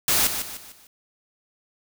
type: noise with echo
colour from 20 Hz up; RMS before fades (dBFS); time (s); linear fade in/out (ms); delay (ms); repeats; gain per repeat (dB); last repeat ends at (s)
white; -20; 0.08-0.27; 2; 150; 4; -8; 0.87
effects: none